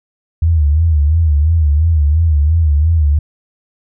sine tone with vibrato, 77.7 Hz, D#2, 2 cents flat, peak -8 dBFS, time 0.42-3.19 s, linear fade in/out 5 ms, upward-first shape sine, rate 2.9 Hz, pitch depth 130 cents each way, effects none

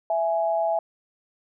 sine tone pair together, 662 / 834.1 Hz, E5 / G#5, +7 / +7 cents, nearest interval major third, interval 400 cents, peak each -22 / -26 dBFS, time 0.1-0.79 s, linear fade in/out 2 ms, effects none

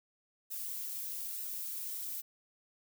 violet noise with flanger, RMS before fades -40 dBFS, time 0.5-2.22 s, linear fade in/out 20 ms, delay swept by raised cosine 0.88 to 5.18 ms, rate 1.1 Hz, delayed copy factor -0.5, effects none

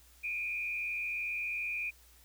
sine tone with frequency modulation, 2426 Hz, D#7, 44 cents flat, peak -33 dBFS, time 0.23-1.91 s, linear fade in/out 20 ms, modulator 93 Hz, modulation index 0.88, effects added 60 Hz sine -61 dBFS peak until 2.24 s + white hiss -62 dBFS RMS until 2.24 s

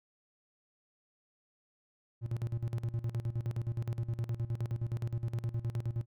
triangle tone with tremolo, 116.54 Hz, A#2, in tune, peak -28 dBFS, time 2.21-6.06 s, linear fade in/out 50 ms, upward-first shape square, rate 9.6 Hz, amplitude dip 80%, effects none

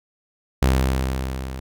sawtooth tone with level ramp, 65.41 Hz, C2, in tune, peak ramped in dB -10 to -26 dBFS, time 0.62-1.6 s, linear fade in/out 5 ms, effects none

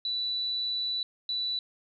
sine tone pair in turn, 3961 / 3961 Hz, B7 / B7, +4 / +4 cents, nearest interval unison, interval 0 cents, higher neither, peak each -28 dBFS, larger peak neither, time 0.05-1.03 / 1.29-1.59 s, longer first, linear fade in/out 2 ms, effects none

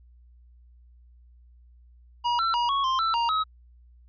square tone with pitch steps, 958 / 1345 / 956 / 1108 / 1049 / 1330 / 936 / 1277 Hz, A#5 / E6 / A#5 / C#6 / C6 / E6 / A#5 / D#6, +47 / +34 / +43 / -1 / +4 / +15 / +7 / +45 cents, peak -23 dBFS, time 2.24-3.44 s, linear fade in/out 20 ms, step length 150 ms, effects added 60 Hz sine -51 dBFS peak until 4.08 s + resampled to 11025 Hz

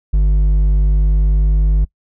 sine tone with hard clipping, 50.1 Hz, G1, 38 cents sharp, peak -11 dBFS, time 0.13-1.85 s, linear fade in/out 10 ms, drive 5 dB, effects noise-tail reverb RT60 0.1 s tail -24 dB re dry

